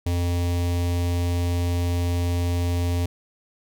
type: tone with notch filter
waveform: square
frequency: 87.31 Hz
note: F2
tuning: in tune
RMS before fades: -23 dBFS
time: 0.06-3.06 s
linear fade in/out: 5 ms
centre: 1400 Hz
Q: 1.3
effects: none

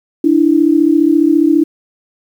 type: tone pair together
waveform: sine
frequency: 294.9 / 329.6 Hz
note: D4 / E4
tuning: +7 / 0 cents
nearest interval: major second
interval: 193 cents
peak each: -10 dBFS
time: 0.24-1.64 s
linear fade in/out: 5 ms
effects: 7-bit

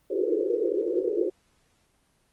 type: band-pass noise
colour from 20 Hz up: pink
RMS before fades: -26 dBFS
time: 0.1-1.3 s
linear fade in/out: 5 ms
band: 330 to 510 Hz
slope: 96 dB/octave
effects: pink hiss -67 dBFS RMS until 2.32 s + Opus 24 kbps

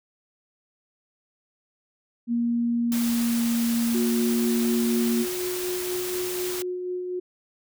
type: tone with pitch glide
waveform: sine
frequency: 235.9 to 233.1 Hz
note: A#3 to A#3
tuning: +21 to 0 cents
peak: -21 dBFS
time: 2.27-5.26 s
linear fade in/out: 50 ms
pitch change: -21 cents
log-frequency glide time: 2.88-3.57 s
type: noise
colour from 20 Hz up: white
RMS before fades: -33 dBFS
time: 2.92-6.62 s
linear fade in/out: 0 ms
type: tone with tremolo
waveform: sine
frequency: 362.2 Hz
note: F#4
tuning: 37 cents flat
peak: -26 dBFS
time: 3.94-7.2 s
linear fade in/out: 10 ms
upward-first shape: sine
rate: 4.1 Hz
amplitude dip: 30%
effects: none

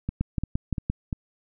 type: two click trains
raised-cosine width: 5 ms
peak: -12 / -15 dBFS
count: 5 / 4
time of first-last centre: 0.21-0.9 / 0.09-1.128 s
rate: 5.8 / 2.89 Hz
effects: none

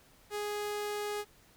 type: tone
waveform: sawtooth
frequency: 415.3 Hz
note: G#4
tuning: in tune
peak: -30 dBFS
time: 0.3-1.25 s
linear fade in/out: 50 ms
effects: pink hiss -62 dBFS RMS until 1.56 s

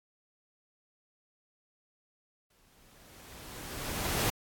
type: noise with exponential growth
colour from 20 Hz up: pink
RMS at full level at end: -28 dBFS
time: 2.5-4.3 s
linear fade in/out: 5 ms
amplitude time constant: 390 ms
effects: AAC 64 kbps

